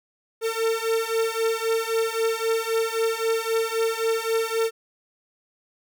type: beating tone pair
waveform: 45% pulse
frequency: 449.4 / 453.2 Hz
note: A4 / A#4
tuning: +37 / -49 cents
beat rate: 3.8 Hz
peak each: -25 dBFS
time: 0.41-4.71 s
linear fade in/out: 50 ms
effects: none